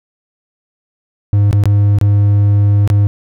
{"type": "tone with dropouts", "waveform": "triangle", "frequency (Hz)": 102, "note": "G#2", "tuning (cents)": -31, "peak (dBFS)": -5, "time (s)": [1.33, 3.07], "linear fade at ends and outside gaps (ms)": 0, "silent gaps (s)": [[1.511, 1.529], [1.637, 1.656], [1.986, 2.013], [2.876, 2.901]], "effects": []}